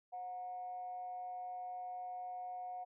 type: tone with amplitude modulation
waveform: sine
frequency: 728 Hz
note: F#5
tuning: 28 cents flat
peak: -39 dBFS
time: 0.12-2.85 s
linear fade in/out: 20 ms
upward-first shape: sine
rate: 208 Hz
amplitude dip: 45%
effects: tanh soft clip ceiling -35 dBFS